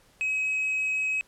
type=tone with tanh clipping; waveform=triangle; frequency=2549 Hz; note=D#7; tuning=41 cents sharp; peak=-25 dBFS; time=0.21-1.21 s; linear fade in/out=0 ms; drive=6 dB; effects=pink hiss -60 dBFS RMS until 1.27 s + low-pass 12000 Hz 12 dB/octave